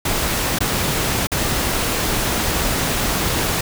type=noise with dropouts; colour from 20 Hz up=pink; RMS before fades=-20 dBFS; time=0.05-3.61 s; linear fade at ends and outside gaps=5 ms; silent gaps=0.588-0.605 / 1.271-1.317 s; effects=none